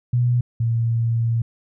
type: tone pair in turn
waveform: sine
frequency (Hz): 122 / 115.56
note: B2 / A#2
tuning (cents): -21 / -15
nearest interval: minor second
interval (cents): 94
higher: first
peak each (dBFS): -15 / -17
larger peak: first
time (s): 0.13-0.41 / 0.6-1.42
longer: second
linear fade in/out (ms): 5
effects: none